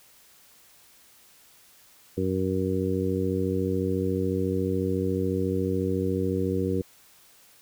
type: harmonic tone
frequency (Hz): 94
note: F#2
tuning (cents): +28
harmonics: 1 / 2 / 3 / 4 / 5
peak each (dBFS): -30 / -30 / -30 / -30 / -30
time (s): 2.17-6.82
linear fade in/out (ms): 10
effects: white hiss -56 dBFS RMS until 7.61 s